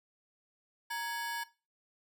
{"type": "ring-modulated tone", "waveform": "40% pulse", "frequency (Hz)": 1300, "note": "E6", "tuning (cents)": -24, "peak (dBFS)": -31, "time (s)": [0.9, 1.44], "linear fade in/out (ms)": 10, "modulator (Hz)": 368, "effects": ["noise-tail reverb RT60 0.3 s tail -18 dB re dry"]}